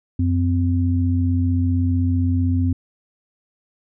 sine tone pair together, 91 / 257.4 Hz, F#2 / C4, -28 / -28 cents, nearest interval octave + tritone, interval 1800 cents, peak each -17 / -21 dBFS, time 0.19-2.73 s, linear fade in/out 5 ms, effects none

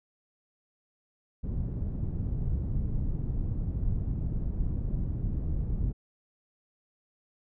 pink low-pass noise, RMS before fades -30 dBFS, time 1.43-5.93 s, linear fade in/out 20 ms, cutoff 150 Hz, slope 12 dB/octave, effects none

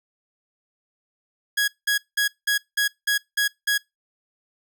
sawtooth tone bursts, 1661.2 Hz, G#6, in tune, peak -15 dBFS, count 8, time 1.57-3.78 s, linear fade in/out 10 ms, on 110 ms, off 190 ms, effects noise-tail reverb RT60 0.2 s tail -24 dB re dry

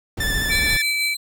brown noise, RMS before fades -26 dBFS, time 0.17-0.77 s, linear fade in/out 5 ms
sawtooth tone with vibrato, 1760 Hz, A6, in tune, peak -18 dBFS, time 0.2-0.82 s, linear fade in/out 5 ms, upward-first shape square, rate 14 Hz, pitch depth 20 cents each way
triangle tone, 2315 Hz, D7, 25 cents flat, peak -19 dBFS, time 0.49-1.15 s, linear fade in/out 20 ms
sawtooth tone with tremolo, 4066 Hz, B7, 50 cents sharp, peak -19 dBFS, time 0.51-1.17 s, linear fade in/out 10 ms, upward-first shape sine, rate 6.1 Hz, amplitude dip 50%
effects none

